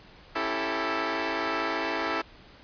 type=chord; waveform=10% pulse; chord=A dominant seventh; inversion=first; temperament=equal with one note detuned; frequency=272.9 / 329.6 / 392 / 440 Hz; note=C#4 / E4 / G4 / A4; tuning=-27 / 0 / 0 / 0 cents; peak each=-27 / -22 / -27 / -24 dBFS; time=0.35-2.22 s; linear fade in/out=10 ms; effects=pink hiss -52 dBFS RMS until 2.63 s + resampled to 11025 Hz